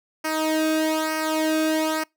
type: tone with flanger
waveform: sawtooth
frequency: 314.2 Hz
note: D#4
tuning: 17 cents sharp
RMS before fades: -23 dBFS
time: 0.24-2.04 s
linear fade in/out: 10 ms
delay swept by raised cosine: 0.27 to 1 ms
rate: 1.1 Hz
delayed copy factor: -0.75
effects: noise-tail reverb RT60 0.2 s tail -26 dB re dry